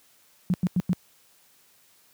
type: tone bursts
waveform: sine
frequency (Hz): 180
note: F#3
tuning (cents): -47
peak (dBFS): -19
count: 4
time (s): 0.5-0.931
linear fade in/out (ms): 0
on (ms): 38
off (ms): 93
effects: white hiss -60 dBFS RMS until 2.13 s + high-pass 80 Hz 12 dB/octave